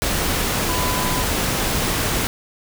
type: tone in noise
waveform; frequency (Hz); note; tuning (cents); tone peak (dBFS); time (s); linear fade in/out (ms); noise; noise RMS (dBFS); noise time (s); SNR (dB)
sine; 1001; B5; +23; -26; 0.69-1.22; 0; pink; -21; 0.02-2.27; -8
effects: none